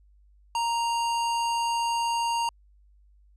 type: tone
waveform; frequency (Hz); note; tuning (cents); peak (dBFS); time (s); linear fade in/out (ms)
square; 932.3; A#5; 0; -25; 0.55-2.49; 2
effects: added 50 Hz sine -55 dBFS peak until 3.36 s + resampled to 22050 Hz